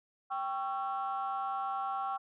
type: chord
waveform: sine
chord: C# diminished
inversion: second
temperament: equal with one note detuned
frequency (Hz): 784 / 1108.7 / 1345.4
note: G5 / C#6 / E6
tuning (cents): 0 / 0 / +35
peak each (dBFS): -34 / -37 / -38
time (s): 0.3-2.18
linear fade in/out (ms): 20
effects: tanh soft clip ceiling -26 dBFS